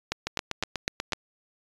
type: two click trains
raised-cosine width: 0.2 ms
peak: -9 / -11 dBFS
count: 5 / 8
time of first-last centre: 0.12-1.133 / 0.27-1.123 s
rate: 3.95 / 8.21 Hz
effects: resampled to 24000 Hz